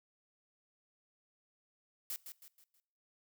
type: noise with echo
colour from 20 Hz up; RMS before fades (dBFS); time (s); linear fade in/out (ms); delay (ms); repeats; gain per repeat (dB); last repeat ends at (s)
blue; -40; 2.1-2.16; 0; 160; 4; -8; 2.8
effects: noise-tail reverb RT60 0.8 s tail -23 dB re dry